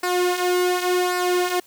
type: tone with flanger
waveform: sawtooth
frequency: 359.8 Hz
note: F#4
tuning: 48 cents flat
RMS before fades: -21 dBFS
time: 0.03-1.6 s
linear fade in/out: 5 ms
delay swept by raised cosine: 0.3 to 4 ms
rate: 0.89 Hz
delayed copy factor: -0.6
effects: white hiss -53 dBFS RMS until 1.66 s